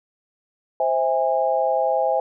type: chord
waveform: sine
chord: C augmented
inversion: none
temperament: just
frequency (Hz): 523.3 / 654.1 / 817.6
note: C5 / E5 / G#5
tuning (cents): 0 / -14 / -27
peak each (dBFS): -22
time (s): 0.8-2.2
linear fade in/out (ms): 2
effects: none